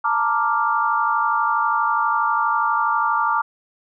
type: chord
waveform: sine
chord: Bb major seventh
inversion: third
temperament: equal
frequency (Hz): 880 / 932.3 / 1174.7 / 1396.9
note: A5 / Bb5 / D6 / F6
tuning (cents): 0 / 0 / 0 / 0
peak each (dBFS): -24 / -23 / -20 / -24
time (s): 0.04-3.42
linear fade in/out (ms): 10
effects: none